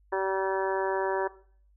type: harmonic tone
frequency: 192 Hz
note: G3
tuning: 36 cents flat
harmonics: 2 / 3 / 4 / 5 / 6 / 7 / 8 / 9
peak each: -29 / -33 / -35 / -31 / -41 / -44 / -40 / -37 dBFS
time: 0.12-1.28 s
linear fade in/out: 10 ms
effects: noise-tail reverb RT60 0.5 s tail -17 dB re dry + added 50 Hz sine -59 dBFS peak until 1.76 s